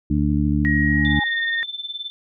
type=harmonic tone; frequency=73.5 Hz; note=D2; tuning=2 cents sharp; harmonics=1 / 2 / 3 / 4; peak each=-22 / -22 / -22 / -22 dBFS; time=0.1-1.2 s; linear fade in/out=5 ms
type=tone with pitch glide; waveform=sine; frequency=1892 to 1843.5 Hz; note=A#6 to A#6; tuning=+25 to -20 cents; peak=-20 dBFS; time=0.65-1.63 s; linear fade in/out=0 ms; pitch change=-45 cents; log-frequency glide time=1-1.39 s
type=tone with exponential growth; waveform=sine; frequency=830.6 Hz; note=G#5; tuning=in tune; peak=-23 dBFS; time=0.79-1.24 s; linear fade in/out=5 ms; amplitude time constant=96 ms
type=tone with tremolo; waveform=sine; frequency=3538 Hz; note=A7; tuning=9 cents sharp; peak=-24 dBFS; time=1.05-2.1 s; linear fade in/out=0 ms; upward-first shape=triangle; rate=19 Hz; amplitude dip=90%
effects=none